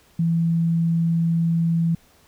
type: tone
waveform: sine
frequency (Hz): 166.5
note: E3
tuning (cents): +18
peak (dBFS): -17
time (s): 0.19-1.95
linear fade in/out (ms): 5
effects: pink hiss -56 dBFS RMS until 2.27 s